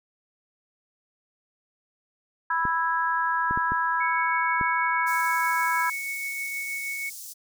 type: harmonic tone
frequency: 329.6 Hz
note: E4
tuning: in tune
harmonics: 3 / 4 / 5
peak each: -25 / -29 / -27 dBFS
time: 2.5-5.9 s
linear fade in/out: 5 ms
type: clicks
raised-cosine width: 3 ms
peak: -20 dBFS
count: 5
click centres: 2.653 / 3.51 / 3.575 / 3.72 / 4.612 s
type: tone with tremolo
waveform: sine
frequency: 2217 Hz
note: C#7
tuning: in tune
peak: -28 dBFS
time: 4-7.1 s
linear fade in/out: 10 ms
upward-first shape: triangle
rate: 6.3 Hz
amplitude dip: 30%
type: high-pass noise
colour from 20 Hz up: pink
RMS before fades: -40 dBFS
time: 5.06-7.34 s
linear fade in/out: 20 ms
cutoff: 5600 Hz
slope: 24 dB/octave
effects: none